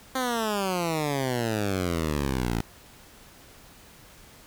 10% pulse exponential sweep, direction down, 264.8 to 55 Hz, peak -17 dBFS, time 0.15-2.61 s, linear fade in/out 5 ms, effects pink hiss -51 dBFS RMS until 4.46 s

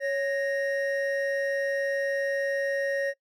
triangle tone pair together, 554 / 1863.4 Hz, C#5 / A#6, -1 / -1 cents, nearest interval octave + major sixth, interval 2100 cents, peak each -24 / -30 dBFS, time 0-3.14 s, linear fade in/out 50 ms, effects noise-tail reverb RT60 0.1 s tail -21 dB re dry

